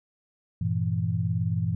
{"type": "chord", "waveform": "sine", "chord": "E diminished", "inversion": "first", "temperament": "equal", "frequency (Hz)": [98, 116.54, 164.81], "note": ["G2", "Bb2", "E3"], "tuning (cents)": [0, 0, 0], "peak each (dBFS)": -28, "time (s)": [0.61, 1.75], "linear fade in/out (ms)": 5, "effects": []}